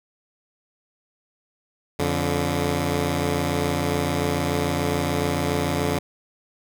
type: tone pair together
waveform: 10% pulse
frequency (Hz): 87 / 143.96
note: F2 / D3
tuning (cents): -6 / -34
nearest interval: major sixth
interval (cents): 872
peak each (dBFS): -16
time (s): 1.99-5.99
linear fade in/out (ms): 5
effects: none